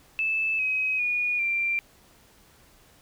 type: tone with pitch steps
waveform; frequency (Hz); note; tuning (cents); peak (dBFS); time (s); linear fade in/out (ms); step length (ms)
sine; 2625 / 2536 / 2449 / 2366; E7 / D#7 / D#7 / D7; -8 / +32 / -28 / +12; -23; 0.19-1.79; 0; 400
effects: pink hiss -57 dBFS RMS until 3.01 s